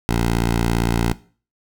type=tone; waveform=10% pulse; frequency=57.6 Hz; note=A#1; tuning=20 cents flat; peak=-9 dBFS; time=0.09-1.13 s; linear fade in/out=0 ms; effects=noise-tail reverb RT60 0.4 s tail -18 dB re dry